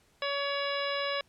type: harmonic tone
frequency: 564 Hz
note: C#5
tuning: 30 cents sharp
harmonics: 1 / 2 / 3 / 4 / 5 / 6 / 7 / 9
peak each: -33 / -36 / -38 / -39 / -40 / -41 / -41 / -43 dBFS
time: 0.22-1.21 s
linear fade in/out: 2 ms
effects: pink hiss -66 dBFS RMS until 1.28 s + low-pass 11000 Hz 12 dB/octave